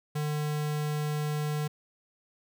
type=tone; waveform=square; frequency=150 Hz; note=D3; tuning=37 cents sharp; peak=-29 dBFS; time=0.15-1.68 s; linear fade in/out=10 ms; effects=none